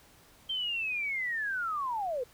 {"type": "linear sweep", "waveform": "sine", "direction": "down", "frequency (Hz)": [3153, 466.2], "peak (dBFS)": -30, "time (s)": [0.49, 2.24], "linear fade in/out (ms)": 10, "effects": ["pink hiss -59 dBFS RMS until 2.33 s"]}